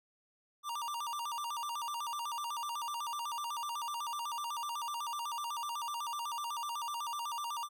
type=tone with vibrato; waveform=square; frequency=1053 Hz; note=C6; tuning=11 cents sharp; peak=-37 dBFS; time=0.63-7.69 s; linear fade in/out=50 ms; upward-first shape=square; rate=8 Hz; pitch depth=200 cents each way; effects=none